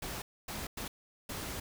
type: noise bursts at uneven times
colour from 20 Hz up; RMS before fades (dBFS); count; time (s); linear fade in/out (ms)
pink; -40; 4; 0.02-0.22 / 0.48-0.67 / 0.77-0.88 / 1.29-1.6; 5
effects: none